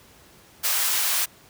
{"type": "high-pass noise", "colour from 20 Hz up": "white", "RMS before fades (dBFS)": -23, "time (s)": [0.63, 1.26], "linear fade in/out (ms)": 20, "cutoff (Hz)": 820, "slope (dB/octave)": 12, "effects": ["pink hiss -52 dBFS RMS until 1.49 s", "high-pass 60 Hz 12 dB/octave"]}